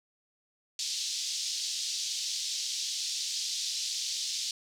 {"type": "band-pass noise", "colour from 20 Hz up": "white", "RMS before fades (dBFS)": -34, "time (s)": [0.79, 4.51], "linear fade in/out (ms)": 2, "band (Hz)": [3600, 6100], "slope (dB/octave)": 24, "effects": []}